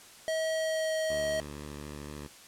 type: tone with pitch glide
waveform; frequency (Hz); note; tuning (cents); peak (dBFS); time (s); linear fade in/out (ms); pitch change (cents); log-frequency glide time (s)
square; 640 to 634.1; D#5 to D#5; +49 to +33; -29; 0.28-1.4; 0; -16; 0.52-0.94
type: tone with vibrato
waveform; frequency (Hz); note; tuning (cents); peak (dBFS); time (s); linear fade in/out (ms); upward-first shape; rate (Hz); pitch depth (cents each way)
10% pulse; 73.42; D2; 0; -32; 1.09-2.28; 20; sine; 4.1; 18
effects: white hiss -52 dBFS RMS until 2.47 s + low-pass 10000 Hz 12 dB/octave